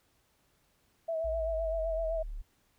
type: tone with vibrato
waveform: sine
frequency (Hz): 650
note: E5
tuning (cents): -24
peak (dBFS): -30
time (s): 1.08-2.23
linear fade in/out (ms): 10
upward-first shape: sine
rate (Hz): 7.8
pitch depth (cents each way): 38
type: linear sweep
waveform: sine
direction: down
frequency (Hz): 58.1 to 34.65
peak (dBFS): -36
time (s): 1.24-2.42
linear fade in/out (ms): 10
effects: pink hiss -71 dBFS RMS until 2.78 s